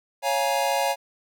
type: chord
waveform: square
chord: Bb minor seventh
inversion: first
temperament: equal with one note detuned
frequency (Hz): 554.4 / 698.5 / 830.6 / 944.8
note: Db5 / F5 / Ab5 / Bb5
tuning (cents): 0 / 0 / 0 / +23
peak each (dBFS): -27 / -28 / -27 / -30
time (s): 0.22-0.96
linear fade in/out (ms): 50
effects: none